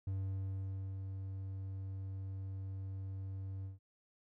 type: tone with ADSR envelope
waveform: triangle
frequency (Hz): 96.2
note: G2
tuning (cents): -32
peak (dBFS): -33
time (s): 0.07-3.79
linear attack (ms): 4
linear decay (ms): 890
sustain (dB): -5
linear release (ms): 140
effects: none